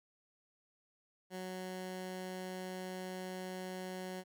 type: tone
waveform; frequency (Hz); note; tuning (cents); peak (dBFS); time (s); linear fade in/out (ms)
15% pulse; 185; F#3; 0; -35; 1.3-4.24; 50
effects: none